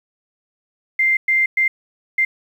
sine tone bursts at uneven times, 2093 Hz, C7, in tune, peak -13 dBFS, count 4, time 0.99-1.17 / 1.28-1.46 / 1.57-1.68 / 2.18-2.25 s, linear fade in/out 5 ms, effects 8-bit

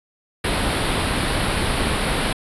pink band-stop noise, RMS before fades -21 dBFS, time 0.44-2.33 s, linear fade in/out 5 ms, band 4600 to 9200 Hz, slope 48 dB/octave, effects resampled to 24000 Hz

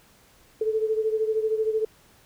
sine beating tone pair, 435.1 / 448.1 Hz, A4 / A4, -19 / +32 cents, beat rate 13 Hz, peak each -23 / -28 dBFS, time 0.61-1.85 s, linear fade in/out 5 ms, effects pink hiss -57 dBFS RMS until 2.25 s

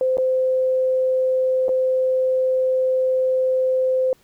sine tone with dropouts, 517 Hz, C5, 21 cents flat, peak -16 dBFS, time 0.01-4.13 s, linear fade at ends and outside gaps 1 ms, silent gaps 0.171-0.183 / 1.683-1.691 s, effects pink hiss -58 dBFS RMS until 4.23 s

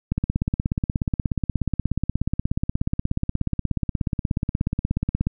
click train, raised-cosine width 5 ms, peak -9 dBFS, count 87, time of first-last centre 0.12-5.27 s, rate 16.7 Hz, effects none

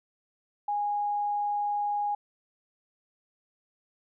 sine tone, 824 Hz, G#5, 14 cents flat, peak -26 dBFS, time 0.68-2.15 s, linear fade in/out 5 ms, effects none

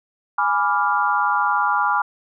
sine chord, G# diminished seventh, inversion none, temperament equal, 830.6 / 987.8 / 1174.7 / 1396.9 Hz, G#5 / B5 / D6 / F6, 0 / 0 / 0 / 0 cents, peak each -22 dBFS, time 0.38-2.02 s, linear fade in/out 5 ms, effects none

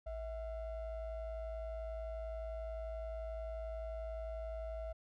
triangle ring-modulated tone, 351.7 Hz, F4, 12 cents sharp, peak -35 dBFS, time 0.06-4.93 s, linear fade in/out 10 ms, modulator 296 Hz, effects none

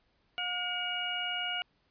harmonic tone with a mistuned harmonic, 718 Hz, F5, 48 cents sharp, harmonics 1 / 2 / 3 / 4, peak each -40 / -38 / -39 / -34 dBFS, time 0.38-1.62 s, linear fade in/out 0 ms, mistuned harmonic 3, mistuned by +92 cents, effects pink hiss -72 dBFS RMS until 1.9 s + resampled to 11025 Hz

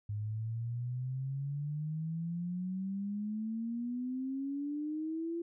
sine exponential sweep, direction up, 103 to 342 Hz, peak -34 dBFS, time 0.09-5.42 s, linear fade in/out 5 ms, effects none

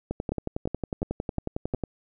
two click trains, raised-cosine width 2 ms, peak -15 / -15 dBFS, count 5 / 20, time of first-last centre 0.32-1.738 / 0.11-1.837 s, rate 2.82 / 11 Hz, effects none

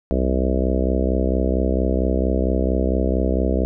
harmonic tone, 64.4 Hz, C2, 27 cents flat, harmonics 1 / 3 / 4 / 5 / 6 / 7 / 8 / 9 / 10, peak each -20 / -25 / -26 / -27 / -28 / -28 / -29 / -30 / -30 dBFS, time 0.11-3.65 s, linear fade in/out 0 ms, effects none

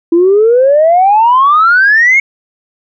sine exponential sweep, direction up, 329.6 to 2208 Hz, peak -3 dBFS, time 0.12-2.2 s, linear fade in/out 5 ms, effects tanh soft clip ceiling 0 dBFS

